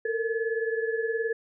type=tone cluster; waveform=sine; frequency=447.9 / 466.9 / 1713 Hz; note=A4 / A#4 / A6; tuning=+31 / +3 / -47 cents; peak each=-28 / -31 / -33 dBFS; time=0.05-1.33 s; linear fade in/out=5 ms; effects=none